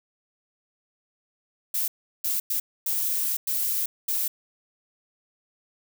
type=noise bursts at uneven times; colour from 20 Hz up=violet; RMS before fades=-26 dBFS; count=6; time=1.74-1.88 / 2.24-2.4 / 2.5-2.6 / 2.86-3.37 / 3.47-3.86 / 4.08-4.28 s; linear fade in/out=5 ms; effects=none